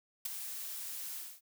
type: noise with ADSR envelope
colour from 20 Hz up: blue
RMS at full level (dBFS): -33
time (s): 0.25-1.41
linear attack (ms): 8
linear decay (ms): 11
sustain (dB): -9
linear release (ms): 240
effects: none